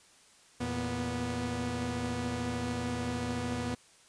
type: tone cluster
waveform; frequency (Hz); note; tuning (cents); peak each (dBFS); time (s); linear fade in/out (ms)
sawtooth; 83.3 / 115.8 / 245.1; E2 / A#2 / B3; +19 / -11 / -13; -36 / -34 / -30; 0.6-3.75; 10
effects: white hiss -60 dBFS RMS until 4.08 s + resampled to 22050 Hz